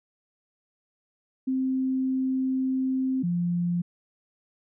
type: tone pair in turn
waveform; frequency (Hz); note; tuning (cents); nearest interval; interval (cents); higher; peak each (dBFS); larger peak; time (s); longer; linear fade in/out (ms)
sine; 261.6 / 174.15; C4 / F3; 0 / -5; perfect fifth; 705; first; -23; neither; 1.47-3.23 / 3.23-3.82; first; 10
effects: none